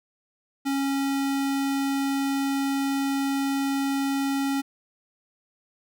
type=tone; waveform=square; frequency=275.1 Hz; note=C#4; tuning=13 cents flat; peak=-24 dBFS; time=0.65-4.62 s; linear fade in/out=20 ms; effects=none